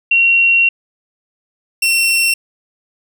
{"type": "tone pair in turn", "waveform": ["sine", "sawtooth"], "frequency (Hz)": [2741, 2716], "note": ["F7", "F7"], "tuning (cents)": [-33, -49], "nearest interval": "unison", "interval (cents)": 16, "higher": "first", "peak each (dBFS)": -8, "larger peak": "neither", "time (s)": [[0.11, 0.69], [1.82, 2.34]], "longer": "first", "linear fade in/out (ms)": 5, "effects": []}